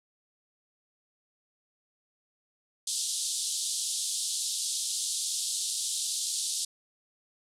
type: band-pass noise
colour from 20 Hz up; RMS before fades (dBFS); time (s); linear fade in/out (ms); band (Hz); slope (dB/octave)
white; -32; 2.87-6.65; 5; 3400 to 10000; 48
effects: none